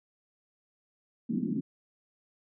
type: band-pass noise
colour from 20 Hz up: pink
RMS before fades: -31 dBFS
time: 1.29-1.61 s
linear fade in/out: 10 ms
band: 170 to 300 Hz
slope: 48 dB/octave
effects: none